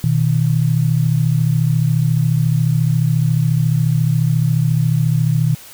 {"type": "tone pair together", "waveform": "sine", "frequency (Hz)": [122.48, 156.7], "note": ["B2", "D#3"], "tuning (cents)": [-14, 13], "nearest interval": "major third", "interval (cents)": 427, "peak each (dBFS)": -15, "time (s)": [0.04, 5.55], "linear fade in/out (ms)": 0, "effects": ["white hiss -39 dBFS RMS until 5.73 s"]}